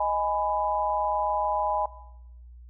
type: chord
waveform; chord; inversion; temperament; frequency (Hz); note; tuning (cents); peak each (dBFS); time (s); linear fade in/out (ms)
sine; G# minor; second; just; 623 / 830.6 / 996.7; D#5 / G#5 / B5; +2 / 0 / +16; -29 / -26 / -28; 0-1.86; 5
effects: noise-tail reverb RT60 0.9 s tail -18 dB re dry + added 60 Hz sine -44 dBFS peak until 2.69 s